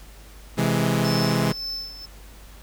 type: chord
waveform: sawtooth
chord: C augmented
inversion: none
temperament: equal with one note detuned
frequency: 130.81 / 164.81 / 209.2 Hz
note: C3 / E3 / G#3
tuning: 0 / 0 / +13 cents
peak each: -20 dBFS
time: 0.57-1.53 s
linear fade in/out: 20 ms
type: tone with tremolo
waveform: triangle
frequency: 5274 Hz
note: E8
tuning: in tune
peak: -26 dBFS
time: 1.04-2.06 s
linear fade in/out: 10 ms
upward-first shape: sine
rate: 1.9 Hz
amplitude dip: 75%
effects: added 50 Hz sine -43 dBFS peak until 2.62 s + pink hiss -49 dBFS RMS until 2.62 s